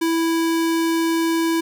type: tone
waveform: square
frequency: 329.6 Hz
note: E4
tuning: in tune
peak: -18 dBFS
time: 0.01-1.61 s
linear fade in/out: 10 ms
effects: none